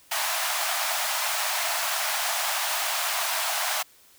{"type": "high-pass noise", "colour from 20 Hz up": "pink", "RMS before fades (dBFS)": -27, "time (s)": [0.11, 3.83], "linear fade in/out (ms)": 10, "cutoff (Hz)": 620, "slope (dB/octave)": 96, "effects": ["white hiss -56 dBFS RMS until 4.18 s"]}